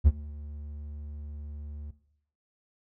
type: tone with ADSR envelope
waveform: triangle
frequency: 73.42 Hz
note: D2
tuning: in tune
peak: -11 dBFS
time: 0.04-1.91 s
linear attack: 30 ms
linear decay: 41 ms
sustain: -24 dB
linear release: 5 ms
effects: noise-tail reverb RT60 0.7 s tail -17 dB re dry